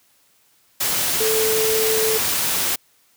sine tone in noise, 440 Hz, A4, in tune, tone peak -19 dBFS, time 1.2-2.18 s, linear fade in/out 10 ms, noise white, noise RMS -21 dBFS, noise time 0.8-2.76 s, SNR -1 dB, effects white hiss -59 dBFS RMS until 3.16 s + high-pass 60 Hz 12 dB/octave

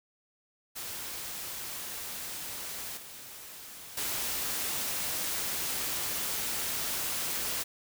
white noise with level steps, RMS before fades -39 / -46 / -33 dBFS, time 0.75-7.64 s, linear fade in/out 20 ms, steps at 2.97 / 3.97 s, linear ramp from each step 5 ms, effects none

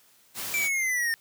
white noise, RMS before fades -34 dBFS, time 0.34-0.7 s, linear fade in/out 50 ms
square linear sweep, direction down, 2349 to 1805 Hz, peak -25 dBFS, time 0.54-1.14 s, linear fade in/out 0 ms
effects white hiss -60 dBFS RMS until 1.2 s + high-pass 80 Hz 12 dB/octave

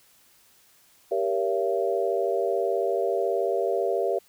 sine chord, G diminished seventh, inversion none, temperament just, 392 / 470.4 / 564.5 / 677.4 Hz, G4 / Bb4 / Db5 / Fb5, 0 / +16 / +31 / +47 cents, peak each -27 / -28 / -29 / -28 dBFS, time 1.11-4.19 s, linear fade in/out 10 ms, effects white hiss -59 dBFS RMS until 4.28 s

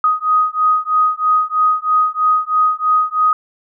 sine beating tone pair, 1249 / 1252.1 Hz, D#6 / D#6, +6 / +11 cents, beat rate 3.1 Hz, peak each -15 dBFS, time 0.04-3.33 s, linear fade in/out 2 ms, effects none

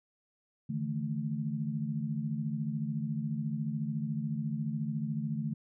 sine chord, D suspended second, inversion none, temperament equal with one note detuned, 146.83 / 160.86 / 220 Hz, D3 / E3 / A3, 0 / -42 / 0 cents, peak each -35 / -37 / -35 dBFS, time 0.69-5.54 s, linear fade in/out 10 ms, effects none

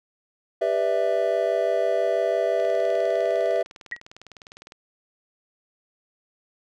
triangle chord, E minor seventh, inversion first, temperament just, 395.6 / 494.4 / 593.3 / 659.3 Hz, G4 / B4 / D5 / E5, +16 / +2 / +18 / 0 cents, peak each -26 / -25 / -25 / -21 dBFS, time 0.61-3.63 s, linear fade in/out 10 ms
click train, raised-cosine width 0.2 ms, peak -26 dBFS, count 43, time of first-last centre 2.6-4.721 s, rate 19.8 Hz
sine tone with exponential decay, 1907 Hz, A#6, 39 cents sharp, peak -23 dBFS, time 3.92-4 s, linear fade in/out 2 ms, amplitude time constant 17 ms
effects none

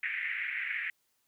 pink band-pass noise, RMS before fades -35 dBFS, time 0.03-0.9 s, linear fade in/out 2 ms, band 1800 to 2300 Hz, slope 48 dB/octave, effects white hiss -75 dBFS RMS until 1.27 s

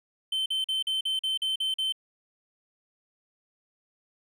triangle tone bursts, 3086 Hz, G7, 28 cents flat, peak -24 dBFS, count 9, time 0.32-1.924 s, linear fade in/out 5 ms, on 140 ms, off 43 ms, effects none

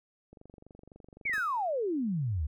click train, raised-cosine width 2 ms, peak -38 dBFS, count 26, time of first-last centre 0.33-1.38 s, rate 23.8 Hz
sine exponential sweep, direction down, 2349 to 67.8 Hz, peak -28 dBFS, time 1.25-2.47 s, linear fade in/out 10 ms
sawtooth tone with exponential decay, 1273 Hz, D#6, 39 cents sharp, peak -34 dBFS, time 1.33-1.71 s, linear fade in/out 5 ms, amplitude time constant 82 ms
effects none

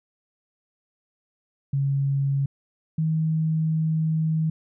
sine tone pair in turn, 138.59 / 158.78 Hz, C#3 / D#3, 0 / +35 cents, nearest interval major second, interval 235 cents, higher second, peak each -20 dBFS, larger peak neither, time 1.73-2.46 / 2.98-4.5 s, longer second, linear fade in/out 5 ms, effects none

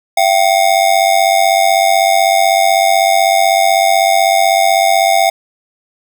square ring-modulated tone, 725 Hz, F#5, 35 cents flat, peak -6 dBFS, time 0.17-5.3 s, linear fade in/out 5 ms, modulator 48 Hz, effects none

